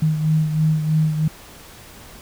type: beating tone pair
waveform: sine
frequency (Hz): 155.56 / 158.66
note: D#3 / D#3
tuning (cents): 0 / +34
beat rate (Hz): 3.1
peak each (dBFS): -16 / -24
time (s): 0.02-1.28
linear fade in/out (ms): 5
effects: pink hiss -42 dBFS RMS until 2.21 s